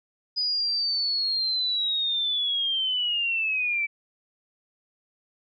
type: linear sweep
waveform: sine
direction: down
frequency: 4978 to 2300 Hz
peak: -23 dBFS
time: 0.36-3.87 s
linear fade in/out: 20 ms
effects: none